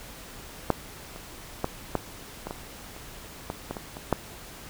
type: clicks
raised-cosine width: 1 ms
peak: -6 / -27 / -11 / -10 / -19 / -19 / -29 / -16 / -17 / -20 / -24 / -7 dBFS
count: 12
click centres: 0.703 / 1.161 / 1.644 / 1.953 / 2.47 / 2.509 / 2.964 / 3.501 / 3.71 / 3.768 / 3.969 / 4.127 s
effects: pink hiss -44 dBFS RMS until 4.69 s